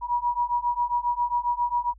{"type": "beating tone pair", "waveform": "sine", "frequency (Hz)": [960, 967.4], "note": ["B5", "B5"], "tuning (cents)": [-49, -36], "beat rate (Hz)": 7.4, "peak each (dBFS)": [-26, -25], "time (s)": [0.01, 1.94], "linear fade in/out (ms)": 50, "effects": ["added 50 Hz sine -48 dBFS peak until 1.98 s"]}